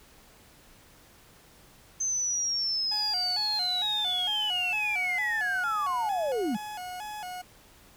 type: linear sweep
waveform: sine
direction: down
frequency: 6272 to 185.9 Hz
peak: -26 dBFS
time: 2-6.57 s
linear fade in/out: 10 ms
type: tone with vibrato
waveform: 40% pulse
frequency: 784 Hz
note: G5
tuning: in tune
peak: -35 dBFS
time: 2.91-7.42 s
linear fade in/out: 10 ms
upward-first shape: square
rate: 2.2 Hz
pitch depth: 130 cents each way
effects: pink hiss -56 dBFS RMS until 7.96 s